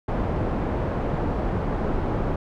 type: low-pass noise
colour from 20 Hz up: pink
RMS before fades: -25 dBFS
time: 0.08-2.36 s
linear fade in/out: 5 ms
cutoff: 860 Hz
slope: 12 dB/octave
effects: none